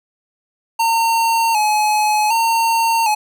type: tone with vibrato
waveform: square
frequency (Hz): 880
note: A5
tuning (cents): 0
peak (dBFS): -14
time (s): 0.79-3.15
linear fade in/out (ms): 10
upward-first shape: square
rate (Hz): 0.66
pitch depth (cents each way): 63
effects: none